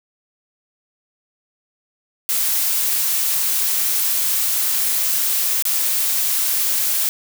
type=noise with dropouts; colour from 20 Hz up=blue; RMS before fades=-19 dBFS; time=2.29-7.09 s; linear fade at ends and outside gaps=0 ms; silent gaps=5.624-5.653 s; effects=none